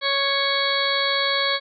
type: harmonic tone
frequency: 554.4 Hz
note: C#5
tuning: in tune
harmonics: 1 / 2 / 3 / 4 / 6 / 7 / 8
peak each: -27 / -27 / -27 / -27 / -27 / -27 / -27 dBFS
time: 0.01-1.6 s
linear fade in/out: 50 ms
effects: none